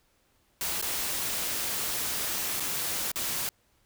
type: noise with dropouts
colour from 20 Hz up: white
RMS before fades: -31 dBFS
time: 0.61-3.49 s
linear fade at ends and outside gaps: 1 ms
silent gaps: 0.814-0.825 / 2.599-2.604 / 3.117-3.158 s
effects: pink hiss -68 dBFS RMS until 3.85 s